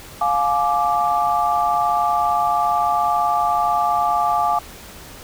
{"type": "chord", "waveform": "sine", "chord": "D diminished", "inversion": "first", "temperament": "just", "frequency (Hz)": [704.8, 845.8, 1174.7], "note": ["F5", "Ab5", "D6"], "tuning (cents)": [16, 31, 0], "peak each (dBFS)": -20, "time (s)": [0.21, 4.59], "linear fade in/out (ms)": 5, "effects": ["pink hiss -39 dBFS RMS until 5.23 s"]}